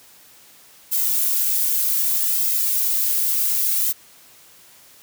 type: noise with flanger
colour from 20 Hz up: violet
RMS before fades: -20 dBFS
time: 0.91-3.93 s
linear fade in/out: 20 ms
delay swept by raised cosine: 1.7 to 3 ms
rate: 0.65 Hz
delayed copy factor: -0.95
effects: white hiss -49 dBFS RMS until 5.02 s + high-pass 60 Hz 12 dB/octave